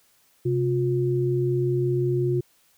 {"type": "tone pair together", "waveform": "sine", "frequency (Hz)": [131.2, 356.6], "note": ["C3", "F4"], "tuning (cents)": [5, 36], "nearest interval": "octave + perfect fourth", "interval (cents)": 1731, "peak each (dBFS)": -23, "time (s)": [0.45, 2.41], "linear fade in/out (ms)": 10, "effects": ["white hiss -62 dBFS RMS until 2.77 s"]}